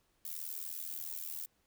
violet noise with amplitude modulation, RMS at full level -38 dBFS, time 0.25-1.46 s, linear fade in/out 2 ms, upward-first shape sine, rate 80.2 Hz, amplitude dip 95%, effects pink hiss -75 dBFS RMS until 1.66 s

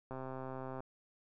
click train, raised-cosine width 1 ms, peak -30 dBFS, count 92, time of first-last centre 0.11-0.805 s, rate 131 Hz, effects none

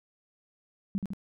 sine tone with echo, 196 Hz, G3, in tune, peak -26 dBFS, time 0.95-0.98 s, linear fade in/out 0 ms, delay 77 ms, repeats 2, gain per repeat -3 dB, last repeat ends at 1.134 s, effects none

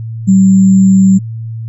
sine tone with sample-and-hold, 191.1 Hz, G3, 44 cents flat, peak -3 dBFS, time 0.27-1.19 s, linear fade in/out 20 ms, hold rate 7350 Hz, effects added 113 Hz sine -19 dBFS peak until 1.68 s + resampled to 22050 Hz

